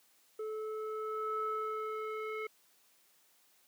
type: tone with low-pass filter sweep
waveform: square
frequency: 433.8 Hz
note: A4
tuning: 25 cents flat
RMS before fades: -38 dBFS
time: 0.39-2.47 s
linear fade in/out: 5 ms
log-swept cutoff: 870 to 2000 Hz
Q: 5.2
effects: white hiss -68 dBFS RMS until 3.67 s + high-pass 200 Hz 12 dB/octave